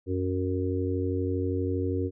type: harmonic tone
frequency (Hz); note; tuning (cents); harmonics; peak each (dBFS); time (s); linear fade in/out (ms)
92.5; F#2; 0; 1 / 3 / 4 / 5; -29 / -31 / -32 / -33; 0.06-2.11; 50
effects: none